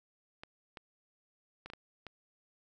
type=clicks; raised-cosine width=0.3 ms; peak=-29 dBFS; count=6; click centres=0.435 / 0.772 / 1.66 / 1.701 / 1.735 / 2.067 s; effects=none